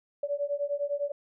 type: beating tone pair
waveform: sine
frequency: 569 / 578.9 Hz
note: C#5 / D5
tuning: +45 / -25 cents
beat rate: 9.9 Hz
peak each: -31 dBFS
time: 0.23-1.12 s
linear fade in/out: 5 ms
effects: none